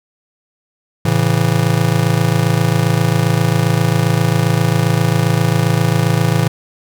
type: chord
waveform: square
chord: A major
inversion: none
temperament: just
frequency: 110 / 137.5 / 165 Hz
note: A2 / C#3 / E3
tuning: 0 / -14 / +2 cents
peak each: -17 dBFS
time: 1.05-6.48 s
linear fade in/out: 5 ms
effects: none